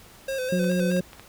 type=tone with vibrato; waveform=square; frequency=523.3 Hz; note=C5; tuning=in tune; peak=-27 dBFS; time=0.28-1 s; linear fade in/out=5 ms; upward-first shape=square; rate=4.8 Hz; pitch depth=45 cents each way
type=harmonic tone; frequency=181.5 Hz; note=F#3; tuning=33 cents flat; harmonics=1 / 2 / 3; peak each=-22 / -31 / -35 dBFS; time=0.52-1.01 s; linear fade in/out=5 ms
type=clicks; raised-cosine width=0.3 ms; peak=-26 dBFS; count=7; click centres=0.643 / 0.716 / 0.795 / 0.916 / 0.966 / 1.132 / 1.196 s
effects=pink hiss -50 dBFS RMS until 1.28 s